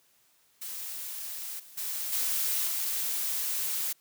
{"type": "noise with level steps", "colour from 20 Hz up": "blue", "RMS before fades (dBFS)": [-38, -51, -34, -29, -31], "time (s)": [0.61, 3.93], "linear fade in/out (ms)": 10, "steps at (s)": [1.59, 1.77, 2.12, 2.67], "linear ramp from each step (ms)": 10, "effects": ["white hiss -66 dBFS RMS until 4 s", "high-pass 80 Hz 12 dB/octave"]}